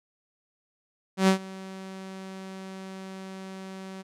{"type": "tone with ADSR envelope", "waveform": "sawtooth", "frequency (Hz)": 190.5, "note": "G3", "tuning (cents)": -49, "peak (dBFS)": -12, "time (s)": [1.17, 4.03], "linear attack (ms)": 110, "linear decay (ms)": 100, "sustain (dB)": -22, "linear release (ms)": 23, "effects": ["low-pass 9000 Hz 12 dB/octave"]}